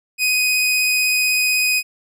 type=tone with vibrato; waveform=sawtooth; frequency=2500 Hz; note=D#7; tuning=8 cents sharp; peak=-12 dBFS; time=0.18-1.83 s; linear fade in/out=50 ms; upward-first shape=triangle; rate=16 Hz; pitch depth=9 cents each way; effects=none